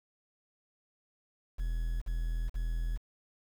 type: tone bursts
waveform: triangle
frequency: 41.2 Hz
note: E1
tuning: in tune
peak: -28 dBFS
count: 3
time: 1.58-2.98 s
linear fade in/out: 20 ms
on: 440 ms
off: 40 ms
effects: 9-bit